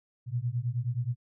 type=beating tone pair; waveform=sine; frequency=116.54 / 126.04 Hz; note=A#2 / B2; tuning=0 / +36 cents; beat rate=9.5 Hz; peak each=-31 dBFS; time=0.26-1.16 s; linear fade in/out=50 ms; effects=none